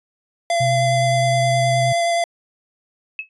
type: tone with vibrato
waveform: square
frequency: 683 Hz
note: F5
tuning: 39 cents flat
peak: -17 dBFS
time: 0.5-2.24 s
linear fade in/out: 2 ms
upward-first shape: sine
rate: 9.6 Hz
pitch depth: 11 cents each way
type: tone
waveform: sine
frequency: 127.5 Hz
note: C3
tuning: 44 cents flat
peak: -19 dBFS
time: 0.6-1.93 s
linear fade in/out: 10 ms
type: tone with exponential decay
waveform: sine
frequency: 2588 Hz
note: E7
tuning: 32 cents flat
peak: -20 dBFS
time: 3.19-3.29 s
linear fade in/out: 1 ms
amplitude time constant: 20 ms
effects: resampled to 24000 Hz